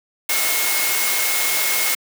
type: tone in noise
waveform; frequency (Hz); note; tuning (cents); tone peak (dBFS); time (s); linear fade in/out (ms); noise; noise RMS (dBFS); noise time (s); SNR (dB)
sine; 2163; C#7; -43; -25; 0.29-1.95; 5; white; -20; 0.29-1.95; -8
effects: high-pass 400 Hz 12 dB/octave